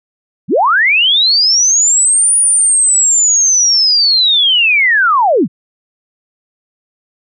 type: linear two-way sweep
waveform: sine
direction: up then down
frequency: 123.6 to 9670 to 123.6 Hz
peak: -7 dBFS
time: 0.48-5.48 s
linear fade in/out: 50 ms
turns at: 2.37 s
effects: none